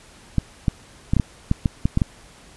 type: clicks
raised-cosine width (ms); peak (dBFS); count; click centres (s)
5; -5; 10; 0.383 / 0.682 / 1.135 / 1.167 / 1.198 / 1.514 / 1.658 / 1.855 / 1.974 / 2.018
effects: pink hiss -48 dBFS RMS until 2.56 s + resampled to 24000 Hz